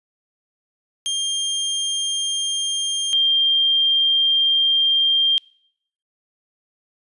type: tone pair in turn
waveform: sawtooth / sine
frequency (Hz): 3200 / 3189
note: G7 / G7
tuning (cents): +35 / +29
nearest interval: unison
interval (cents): 6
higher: first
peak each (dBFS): -17 / -14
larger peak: second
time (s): 1.06-3.13 / 3.13-5.38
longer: second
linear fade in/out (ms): 0
effects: noise-tail reverb RT60 0.7 s tail -25 dB re dry + resampled to 24000 Hz